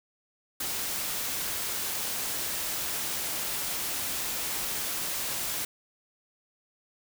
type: noise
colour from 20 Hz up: white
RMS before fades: -32 dBFS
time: 0.6-5.65 s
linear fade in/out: 5 ms
effects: none